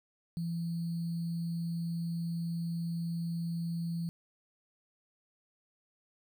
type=tone with sample-and-hold; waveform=sine; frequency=168.3 Hz; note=E3; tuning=36 cents sharp; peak=-32 dBFS; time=0.37-4.09 s; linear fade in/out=0 ms; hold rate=4410 Hz; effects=none